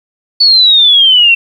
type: exponential sweep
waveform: sine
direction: down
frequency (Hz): 4500 to 2691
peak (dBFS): -3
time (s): 0.4-1.35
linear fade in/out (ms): 10
effects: 7-bit